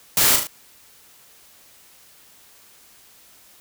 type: noise with echo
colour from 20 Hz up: white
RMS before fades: -17 dBFS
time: 0.17-0.36 s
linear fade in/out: 2 ms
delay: 37 ms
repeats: 3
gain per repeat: -5 dB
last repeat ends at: 0.471 s
effects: white hiss -51 dBFS RMS until 3.6 s